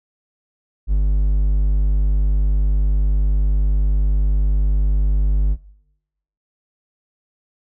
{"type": "tone", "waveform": "triangle", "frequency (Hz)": 50, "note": "G1", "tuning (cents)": 35, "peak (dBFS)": -11, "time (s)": [0.87, 5.57], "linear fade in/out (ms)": 50, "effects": ["noise-tail reverb RT60 0.9 s tail -22 dB re dry"]}